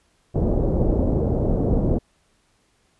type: low-pass noise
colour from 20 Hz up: pink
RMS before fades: -20 dBFS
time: 0.34-1.99 s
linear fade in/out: 20 ms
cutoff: 570 Hz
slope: 24 dB/octave
effects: pink hiss -64 dBFS RMS until 2.99 s + resampled to 24000 Hz